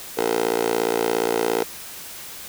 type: tone with high-pass filter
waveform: 10% pulse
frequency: 57.2 Hz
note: A#1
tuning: 32 cents flat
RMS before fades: -22 dBFS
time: 0.17-1.64 s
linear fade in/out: 10 ms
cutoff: 470 Hz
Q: 5.1
effects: white hiss -37 dBFS RMS until 2.48 s